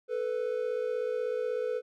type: tone pair together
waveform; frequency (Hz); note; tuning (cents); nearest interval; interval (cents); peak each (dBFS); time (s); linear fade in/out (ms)
triangle; 440 / 496.3; A4 / B4; 0 / +8; major second; 208; -31 / -29; 0.08-1.82; 50
effects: none